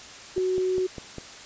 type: tone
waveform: sine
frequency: 371.1 Hz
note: F#4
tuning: 5 cents sharp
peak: -22 dBFS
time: 0.36-0.87 s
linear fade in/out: 10 ms
type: click train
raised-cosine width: 2 ms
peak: -22 dBFS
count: 5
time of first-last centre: 0.38-1.183 s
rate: 4.98 Hz
effects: white hiss -43 dBFS RMS until 1.45 s + resampled to 16000 Hz